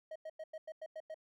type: tone bursts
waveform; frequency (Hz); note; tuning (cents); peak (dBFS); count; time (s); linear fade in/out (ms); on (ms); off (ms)
triangle; 631; D#5; +24; -40; 8; 0.11-1.144; 5; 47; 94
effects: none